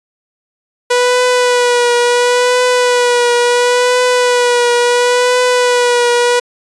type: tone with vibrato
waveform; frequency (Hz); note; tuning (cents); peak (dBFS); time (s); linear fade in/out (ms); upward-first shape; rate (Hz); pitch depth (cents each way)
sawtooth; 490; B4; -14; -5; 0.9-6.4; 10; triangle; 0.72; 34
effects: resampled to 22050 Hz